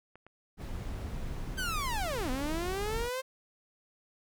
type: clicks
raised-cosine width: 0.5 ms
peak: -37 dBFS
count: 3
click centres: 0.156 / 0.266 / 0.755 s
type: noise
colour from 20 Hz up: brown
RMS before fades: -37 dBFS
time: 0.57-3.1 s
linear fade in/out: 50 ms
type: linear two-way sweep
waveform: sawtooth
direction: down then up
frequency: 1581 to 246.9 to 531 Hz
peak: -29 dBFS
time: 1.57-3.22 s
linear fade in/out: 20 ms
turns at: 2.3 s
effects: none